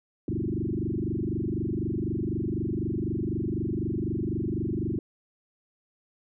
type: tone with frequency modulation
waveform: sine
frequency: 220 Hz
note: A3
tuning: in tune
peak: -26 dBFS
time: 0.28-4.99 s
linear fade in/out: 2 ms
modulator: 24 Hz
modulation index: 6
effects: none